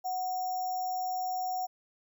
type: tone with sample-and-hold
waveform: sine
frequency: 740 Hz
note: F#5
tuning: in tune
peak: -30 dBFS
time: 0.04-1.67 s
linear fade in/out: 20 ms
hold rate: 6300 Hz
effects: none